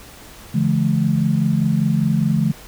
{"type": "tone cluster", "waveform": "sine", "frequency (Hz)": [144.7, 169.6, 215], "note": ["D3", "E3", "A3"], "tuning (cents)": [-25, 50, -40], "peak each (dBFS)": -19, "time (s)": [0.54, 2.52], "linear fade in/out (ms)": 10, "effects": ["pink hiss -41 dBFS RMS until 2.67 s"]}